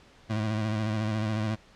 25% pulse tone with vibrato, 108.3 Hz, A2, 27 cents flat, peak -23 dBFS, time 0.29-1.56 s, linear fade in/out 20 ms, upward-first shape sine, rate 14 Hz, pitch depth 51 cents each way, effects pink hiss -56 dBFS RMS until 1.75 s + low-pass 5000 Hz 12 dB/octave

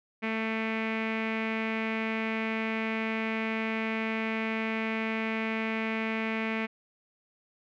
sawtooth tone with low-pass filter, 222 Hz, A3, 16 cents sharp, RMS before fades -31 dBFS, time 0.22-6.67 s, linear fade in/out 20 ms, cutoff 2300 Hz, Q 4.9, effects none

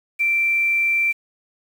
sine tone, 2349 Hz, D7, in tune, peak -16 dBFS, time 0.19-1.13 s, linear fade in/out 20 ms, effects 7-bit

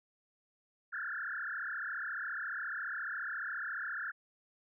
sine tone with frequency modulation, 1565 Hz, G6, 3 cents flat, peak -36 dBFS, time 0.92-4.12 s, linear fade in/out 20 ms, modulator 34.4 Hz, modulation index 5.9, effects none

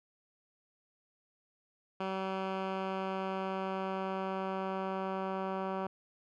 10% pulse tone with low-pass filter sweep, 190.7 Hz, G3, 47 cents flat, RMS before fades -36 dBFS, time 2-5.87 s, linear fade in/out 5 ms, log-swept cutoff 2500 to 1500 Hz, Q 0.94, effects none

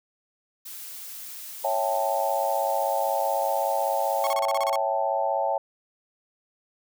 blue noise, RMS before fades -39 dBFS, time 0.65-4.34 s, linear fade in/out 10 ms
sine chord, A dominant seventh, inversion first, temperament equal, 554.4 / 659.3 / 784 / 880 Hz, C#5 / E5 / G5 / A5, 0 / 0 / 0 / 0 cents, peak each -28 dBFS, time 1.64-5.58 s, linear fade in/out 5 ms
sawtooth tone bursts, 1095 Hz, C#6, 22 cents flat, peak -24 dBFS, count 9, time 4.24-4.757 s, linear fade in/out 0 ms, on 29 ms, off 32 ms
effects none

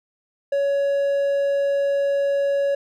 triangle tone, 560 Hz, C#5, 18 cents sharp, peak -16 dBFS, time 0.52-2.75 s, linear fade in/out 5 ms, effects none

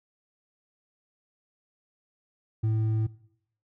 sine tone with hard clipping, 110 Hz, A2, in tune, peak -24 dBFS, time 2.63-3.07 s, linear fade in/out 10 ms, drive 4 dB, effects noise-tail reverb RT60 0.7 s tail -20 dB re dry

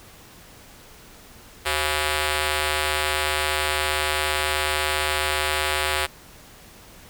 5% pulse ring-modulated tone, 304.9 Hz, D#4, 35 cents flat, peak -7 dBFS, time 1.65-6.07 s, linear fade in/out 20 ms, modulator 231 Hz, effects pink hiss -47 dBFS RMS until 7.09 s

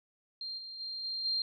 sine tone with level steps, 4186 Hz, C8, in tune, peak -37 / -42 / -37 / -34 / -29 dBFS, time 0.41-1.42 s, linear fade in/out 2 ms, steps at 0.57 / 0.79 / 1.03 / 1.24 s, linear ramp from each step 20 ms, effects none

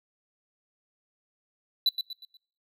triangle tone with echo, 3975 Hz, B7, 10 cents sharp, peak -18 dBFS, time 1.86-1.89 s, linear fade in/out 2 ms, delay 120 ms, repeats 4, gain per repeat -8 dB, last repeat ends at 2.37 s, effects noise-tail reverb RT60 0.6 s tail -24 dB re dry

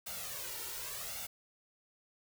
white noise with flanger, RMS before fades -42 dBFS, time 0.06-1.27 s, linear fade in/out 10 ms, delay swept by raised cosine 1.4 to 2.18 ms, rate 0.87 Hz, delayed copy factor +0.75, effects none

